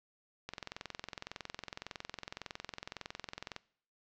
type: click train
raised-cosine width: 0.2 ms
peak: -23 dBFS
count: 68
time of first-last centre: 0.49-3.563 s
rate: 21.8 Hz
effects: noise-tail reverb RT60 0.6 s tail -22 dB re dry + low-pass 6000 Hz 12 dB/octave